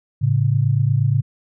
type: tone pair together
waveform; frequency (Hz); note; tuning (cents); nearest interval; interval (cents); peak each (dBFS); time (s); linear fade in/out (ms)
sine; 110 / 138.44; A2 / C#3; 0 / -2; major third; 398; -17; 0.21-1.22; 20
effects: none